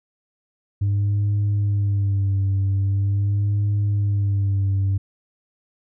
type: tone with vibrato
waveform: sine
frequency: 100 Hz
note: G2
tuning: 35 cents sharp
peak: -15 dBFS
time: 0.81-4.98 s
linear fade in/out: 10 ms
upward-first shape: sine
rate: 0.43 Hz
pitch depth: 45 cents each way
effects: tanh soft clip ceiling -16 dBFS